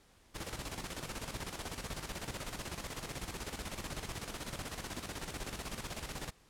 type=noise with tremolo; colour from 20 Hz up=pink; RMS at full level=-40 dBFS; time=0.34-6.31 s; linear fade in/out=20 ms; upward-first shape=square; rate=16 Hz; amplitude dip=60%; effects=pink hiss -65 dBFS RMS until 6.49 s + low-pass 11000 Hz 12 dB/octave